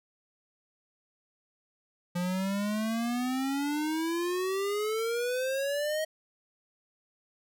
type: exponential sweep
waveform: square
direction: up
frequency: 174.61 to 634 Hz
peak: -29 dBFS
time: 2.15-6.05 s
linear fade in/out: 10 ms
effects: none